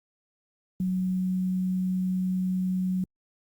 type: tone with quantisation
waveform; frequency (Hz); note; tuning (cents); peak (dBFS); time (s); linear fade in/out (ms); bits
sine; 185; F#3; 0; -24; 0.8-3.04; 2; 9
effects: Opus 48 kbps